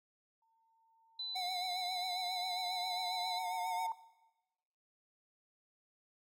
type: tone with exponential growth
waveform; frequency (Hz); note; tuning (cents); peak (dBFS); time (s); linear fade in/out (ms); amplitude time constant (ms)
sine; 905; A5; +48; -33; 0.42-3.92; 2; 760
type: tone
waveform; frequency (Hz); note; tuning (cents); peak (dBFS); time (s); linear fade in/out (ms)
sine; 4002; B7; +22; -38; 1.19-3.39; 5
type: tone with vibrato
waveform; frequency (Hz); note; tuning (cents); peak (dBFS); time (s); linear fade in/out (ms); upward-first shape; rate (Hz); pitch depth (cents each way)
square; 730; F#5; -24; -39; 1.35-3.87; 10; triangle; 7.4; 63
effects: noise-tail reverb RT60 1.0 s tail -17 dB re dry